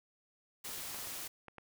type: noise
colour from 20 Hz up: white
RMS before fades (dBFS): -43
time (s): 0.64-1.28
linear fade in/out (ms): 10
type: clicks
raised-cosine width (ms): 0.5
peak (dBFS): -33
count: 5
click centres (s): 0.945 / 0.988 / 1.072 / 1.483 / 1.583
effects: none